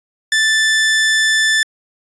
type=tone; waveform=sawtooth; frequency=1760 Hz; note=A6; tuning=in tune; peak=-8 dBFS; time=0.32-1.63 s; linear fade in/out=2 ms; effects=resampled to 22050 Hz